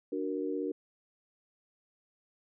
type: chord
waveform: sine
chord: D augmented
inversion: none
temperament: equal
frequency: 293.7 / 370 / 466.2 Hz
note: D4 / F#4 / A#4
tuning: 0 / 0 / 0 cents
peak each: -35 / -36 / -36 dBFS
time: 0.12-0.72 s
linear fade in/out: 5 ms
effects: none